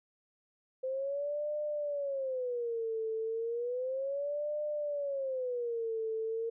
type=tone with vibrato; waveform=sine; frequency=515 Hz; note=C5; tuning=28 cents flat; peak=-32 dBFS; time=0.83-6.5 s; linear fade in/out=10 ms; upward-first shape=sine; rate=0.33 Hz; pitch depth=260 cents each way; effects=none